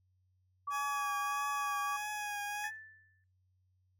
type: tone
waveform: sine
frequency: 1145 Hz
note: D6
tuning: 44 cents flat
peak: -34 dBFS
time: 0.67-1.97 s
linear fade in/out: 10 ms
type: tone with vibrato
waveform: 20% pulse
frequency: 830.6 Hz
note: G#5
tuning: in tune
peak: -32 dBFS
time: 0.7-2.71 s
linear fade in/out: 50 ms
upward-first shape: triangle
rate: 1.6 Hz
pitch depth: 29 cents each way
type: tone with exponential decay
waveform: sine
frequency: 1760 Hz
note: A6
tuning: in tune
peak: -37 dBFS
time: 2.64-3.24 s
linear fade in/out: 1 ms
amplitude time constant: 130 ms
effects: noise-tail reverb RT60 0.3 s tail -22 dB re dry + added 92 Hz sine -70 dBFS peak until 3.99 s